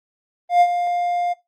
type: tone with ADSR envelope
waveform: triangle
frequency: 704 Hz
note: F5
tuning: 14 cents sharp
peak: -7 dBFS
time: 0.49-1.34 s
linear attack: 120 ms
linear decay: 57 ms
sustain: -10 dB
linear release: 20 ms
effects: noise-tail reverb RT60 0.2 s tail -18 dB re dry + Opus 24 kbps